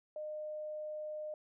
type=tone; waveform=sine; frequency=610 Hz; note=D#5; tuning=34 cents flat; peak=-39 dBFS; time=0.16-1.34 s; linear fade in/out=2 ms; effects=none